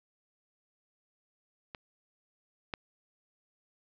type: clicks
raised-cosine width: 0.3 ms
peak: -25 / -18 dBFS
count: 2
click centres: 1.748 / 2.738 s
effects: low-pass 5000 Hz 12 dB/octave